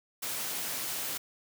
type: high-pass noise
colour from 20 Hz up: white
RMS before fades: -35 dBFS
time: 0.22-1.18 s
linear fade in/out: 10 ms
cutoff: 110 Hz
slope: 24 dB/octave
effects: none